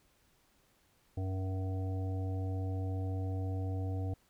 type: harmonic tone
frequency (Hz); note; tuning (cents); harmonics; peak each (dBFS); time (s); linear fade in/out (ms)
94.5; F#2; +37; 1 / 3 / 5 / 7 / 8; -33 / -43 / -47 / -50 / -51; 1.17-4.14; 5
effects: pink hiss -70 dBFS RMS until 4.29 s